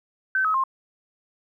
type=tone with pitch steps; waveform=sine; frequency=1537 / 1277.6 / 1062 Hz; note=G6 / D#6 / C6; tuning=-35 / +45 / +25 cents; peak=-19 dBFS; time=0.35-0.638 s; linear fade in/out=2 ms; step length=96 ms; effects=10-bit

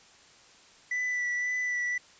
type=tone with vibrato; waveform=triangle; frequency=1975.5 Hz; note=B6; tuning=in tune; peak=-26 dBFS; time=0.91-1.98 s; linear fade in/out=5 ms; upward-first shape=sine; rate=1.9 Hz; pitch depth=18 cents each way; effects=white hiss -56 dBFS RMS until 2.19 s + resampled to 16000 Hz

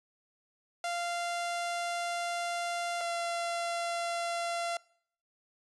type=tone pair in turn; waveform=sawtooth; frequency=693 / 685.4 Hz; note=F5 / F5; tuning=-14 / -33 cents; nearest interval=unison; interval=19 cents; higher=first; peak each=-28 dBFS; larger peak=neither; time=0.84-3.01 / 3.01-4.77 s; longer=first; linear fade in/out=2 ms; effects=noise-tail reverb RT60 0.6 s tail -23 dB re dry + resampled to 24000 Hz

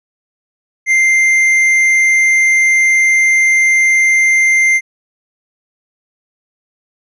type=tone with tanh clipping; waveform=sine; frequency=2093 Hz; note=C7; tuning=in tune; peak=-9 dBFS; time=0.86-4.81 s; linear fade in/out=50 ms; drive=7 dB; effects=none

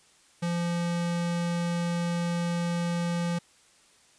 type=tone; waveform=square; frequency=172.1 Hz; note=F3; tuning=25 cents flat; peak=-27 dBFS; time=0.42-3.39 s; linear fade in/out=10 ms; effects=white hiss -60 dBFS RMS until 4.18 s + resampled to 22050 Hz

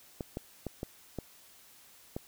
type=clicks; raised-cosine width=2 ms; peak=-22 dBFS; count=6; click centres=0.208 / 0.371 / 0.667 / 0.831 / 1.187 / 2.165 s; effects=white hiss -58 dBFS RMS until 2.27 s

